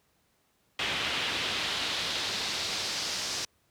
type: noise with band-pass filter sweep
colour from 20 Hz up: brown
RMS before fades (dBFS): -32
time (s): 0.79-3.45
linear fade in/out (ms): 2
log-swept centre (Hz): 2900 to 5400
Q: 1.9
effects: pink hiss -70 dBFS RMS until 3.7 s + high-pass 60 Hz 12 dB/octave